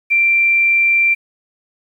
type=tone; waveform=sine; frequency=2358 Hz; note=D7; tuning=6 cents sharp; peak=-10 dBFS; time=0.1-1.15 s; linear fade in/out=20 ms; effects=8-bit